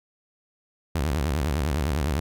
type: tone with vibrato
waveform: sawtooth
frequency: 73.2 Hz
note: D2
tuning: 5 cents flat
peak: -19 dBFS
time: 0.95-2.2 s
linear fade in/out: 5 ms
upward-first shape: sine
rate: 9.9 Hz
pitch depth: 230 cents each way
effects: none